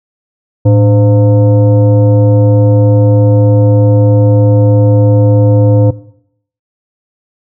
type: tone with frequency modulation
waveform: sine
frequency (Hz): 109.6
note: A2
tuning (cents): -6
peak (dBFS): -3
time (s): 0.65-5.91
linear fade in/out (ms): 10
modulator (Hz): 403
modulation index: 0.68
effects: noise-tail reverb RT60 0.7 s tail -18 dB re dry